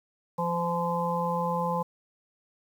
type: harmonic tone with a mistuned harmonic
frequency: 171.4 Hz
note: F3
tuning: 32 cents flat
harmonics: 1 / 3 / 5 / 6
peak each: -31 / -31 / -31 / -31 dBFS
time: 0.38-1.83 s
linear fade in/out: 10 ms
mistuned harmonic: 1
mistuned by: +16 cents
effects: 9-bit